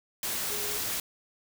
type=tone in noise; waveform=sine; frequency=415.3 Hz; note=G#4; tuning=in tune; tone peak=-40 dBFS; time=0.5-0.77 s; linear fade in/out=2 ms; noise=white; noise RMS=-32 dBFS; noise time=0.23-1 s; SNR=-11 dB; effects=none